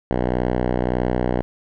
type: tone with low-pass filter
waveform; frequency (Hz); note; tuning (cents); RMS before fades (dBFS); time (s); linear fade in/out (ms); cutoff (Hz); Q
5% pulse; 61.74; B1; 0; -21; 0.11-1.42; 0; 1300; 0.53
effects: none